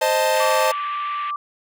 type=chord; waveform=45% pulse; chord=A diminished; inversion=first; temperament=equal with one note detuned; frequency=523.3 / 622.3 / 884.1 Hz; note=C5 / Eb5 / A5; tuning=0 / 0 / +8 cents; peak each=-21 dBFS; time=0.01-0.72 s; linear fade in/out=10 ms
type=band-pass noise; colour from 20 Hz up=pink; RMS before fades=-36 dBFS; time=0.34-1.31 s; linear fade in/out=5 ms; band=1600 to 3200 Hz; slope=48 dB/octave
type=tone with pitch glide; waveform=sine; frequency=1153 to 1170.4 Hz; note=D6 to D6; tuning=-32 to -6 cents; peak=-23 dBFS; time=0.4-1.36 s; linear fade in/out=2 ms; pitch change=+26 cents; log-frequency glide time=0.5-0.9 s
effects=none